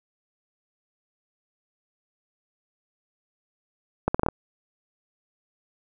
accelerating click train, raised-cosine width 1 ms, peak -7 dBFS, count 6, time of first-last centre 4.08-4.286 s, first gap 65 ms, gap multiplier 0.77, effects none

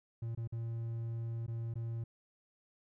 triangle tone with dropouts, 115.2 Hz, A#2, 20 cents flat, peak -34 dBFS, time 0.22-2.04 s, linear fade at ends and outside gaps 5 ms, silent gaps 0.35-0.374 / 0.475-0.523 / 1.465-1.479 / 1.74-1.755 s, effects none

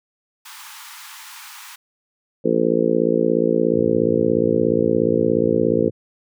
pink high-pass noise, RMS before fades -39 dBFS, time 0.45-1.76 s, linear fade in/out 10 ms, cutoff 850 Hz, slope 96 dB/octave
harmonic tone, 57 Hz, A#1, 38 cents flat, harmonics 3 / 4 / 5 / 6 / 7 / 8 / 9, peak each -26 / -23 / -25 / -22 / -24 / -20 / -23 dBFS, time 2.44-5.9 s, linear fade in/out 20 ms
sine tone with vibrato, 111.6 Hz, A2, 25 cents sharp, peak -30 dBFS, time 3.73-5.91 s, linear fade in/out 10 ms, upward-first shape sine, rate 12 Hz, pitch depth 240 cents each way
effects none

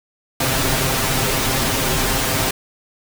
pink noise with comb filter, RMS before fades -19 dBFS, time 0.4-2.51 s, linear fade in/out 5 ms, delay 7.6 ms, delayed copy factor +0.7, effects none

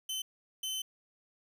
sawtooth tone bursts at uneven times, 3060 Hz, G7, 42 cents flat, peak -31 dBFS, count 2, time 0.09-0.22 / 0.63-0.82 s, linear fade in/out 5 ms, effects none

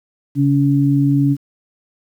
sine tone pair together, 138.7 / 282.6 Hz, C#3 / C#4, +1 / +34 cents, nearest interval octave, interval 1233 cents, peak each -14 dBFS, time 0.35-1.37 s, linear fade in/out 50 ms, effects 8-bit

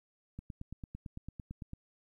click train, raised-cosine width 5 ms, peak -30 dBFS, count 13, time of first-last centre 0.39-1.734 s, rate 8.93 Hz, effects 12-bit

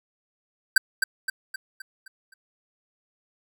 square tone with echo, 1561 Hz, G6, 8 cents flat, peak -13 dBFS, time 0.76-0.78 s, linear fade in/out 5 ms, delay 260 ms, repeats 6, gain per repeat -6 dB, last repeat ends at 2.34 s, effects none

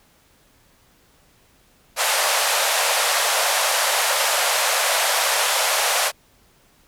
pink band-pass noise, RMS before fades -20 dBFS, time 1.96-6.12 s, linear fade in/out 50 ms, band 530 to 13000 Hz, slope 48 dB/octave, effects pink hiss -57 dBFS RMS until 6.87 s

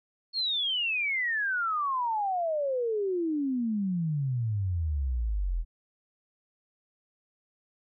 sine exponential sweep, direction down, 4374 to 39.43 Hz, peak -26 dBFS, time 0.33-5.65 s, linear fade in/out 50 ms, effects none

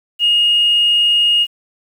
sine tone, 2859 Hz, F7, 40 cents sharp, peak -9 dBFS, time 0.19-1.47 s, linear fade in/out 50 ms, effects tanh soft clip ceiling -5 dBFS + 7-bit

